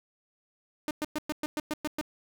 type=tone bursts; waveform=sawtooth; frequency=303.2 Hz; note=D#4; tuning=45 cents flat; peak=-25 dBFS; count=9; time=0.88-2.012 s; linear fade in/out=0 ms; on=28 ms; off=110 ms; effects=none